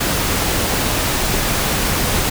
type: noise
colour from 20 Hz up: pink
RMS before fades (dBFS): -18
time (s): 0-2.3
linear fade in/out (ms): 10
effects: none